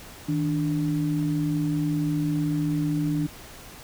sine tone pair together, 157.66 / 293.7 Hz, D#3 / D4, +23 / 0 cents, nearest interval major seventh, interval 1077 cents, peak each -25 dBFS, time 0.28-3.27 s, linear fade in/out 10 ms, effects pink hiss -44 dBFS RMS until 3.83 s

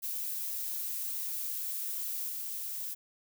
violet noise with level steps, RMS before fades -36 / -38 dBFS, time 0.02-2.95 s, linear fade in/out 20 ms, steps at 2.28 s, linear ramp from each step 20 ms, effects none

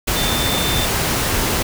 sine tone in noise, 3565 Hz, A7, 22 cents sharp, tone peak -23 dBFS, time 0.16-0.86 s, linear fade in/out 10 ms, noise pink, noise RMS -19 dBFS, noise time 0.07-1.63 s, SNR -7 dB, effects none

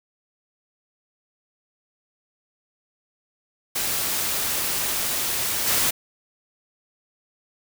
white noise with level steps, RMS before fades -25 / -21 dBFS, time 3.75-5.91 s, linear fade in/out 10 ms, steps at 5.66 s, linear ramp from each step 20 ms, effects none

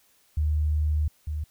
sine tone pair in turn, 76 / 76 Hz, D#2 / D#2, -40 / -40 cents, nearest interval unison, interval 0 cents, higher neither, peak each -21 / -27 dBFS, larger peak first, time 0.37-1.08 / 1.27-1.44 s, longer first, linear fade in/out 5 ms, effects white hiss -63 dBFS RMS until 1.5 s

